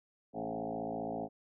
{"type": "tone with frequency modulation", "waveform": "sine", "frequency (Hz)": 477.4, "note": "A#4", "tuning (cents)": 41, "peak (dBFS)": -35, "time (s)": [0.33, 1.29], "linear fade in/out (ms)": 50, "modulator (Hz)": 55.2, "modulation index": 5.4, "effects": []}